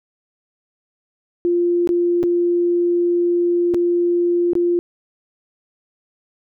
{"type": "tone with dropouts", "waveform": "sine", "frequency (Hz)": 348.2, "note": "F4", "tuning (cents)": -5, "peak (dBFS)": -14, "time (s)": [1.45, 4.79], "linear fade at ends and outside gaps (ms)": 0, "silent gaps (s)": [[1.874, 1.891], [2.23, 2.237], [3.739, 3.745], [4.533, 4.553]], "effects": []}